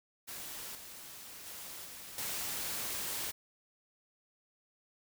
white noise with level steps, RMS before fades -44 / -49 / -46 / -48 / -38 dBFS, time 0.27-3.32 s, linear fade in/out 20 ms, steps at 0.75 / 1.46 / 1.85 / 2.18 s, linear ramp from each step 2 ms, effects none

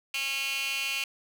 15% pulse tone with high-pass filter, 273.2 Hz, C#4, 25 cents flat, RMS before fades -31 dBFS, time 0.14-1.04 s, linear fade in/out 2 ms, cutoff 2600 Hz, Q 3, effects none

